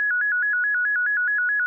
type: tone with vibrato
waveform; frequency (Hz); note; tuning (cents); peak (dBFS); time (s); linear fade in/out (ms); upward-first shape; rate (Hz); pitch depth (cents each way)
sine; 1568; G6; 0; -19; 0-1.66; 0; square; 4.7; 120
effects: none